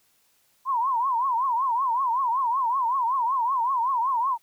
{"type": "tone with vibrato", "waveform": "sine", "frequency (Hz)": 1000, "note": "B5", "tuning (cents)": 21, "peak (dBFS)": -21, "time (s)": [0.65, 4.38], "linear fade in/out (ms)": 50, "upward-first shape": "triangle", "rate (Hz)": 5.3, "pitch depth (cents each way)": 200, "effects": ["white hiss -65 dBFS RMS until 4.42 s"]}